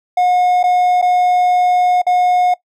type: tone with dropouts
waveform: triangle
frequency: 722 Hz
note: F#5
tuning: 43 cents flat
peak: -8 dBFS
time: 0.17-2.54 s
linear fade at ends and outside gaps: 5 ms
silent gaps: 0.63-0.638 / 1.016-1.024 / 2.018-2.066 s
effects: noise-tail reverb RT60 0.1 s tail -20 dB re dry